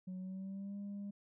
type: tone with pitch glide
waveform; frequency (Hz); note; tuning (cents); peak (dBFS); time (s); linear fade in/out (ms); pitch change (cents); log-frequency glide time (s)
sine; 184.8 to 201.5; F#3 to G3; -2 to +48; -39; 0.07-1.11; 10; +150; 0.18-0.77
effects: tanh soft clip ceiling -40 dBFS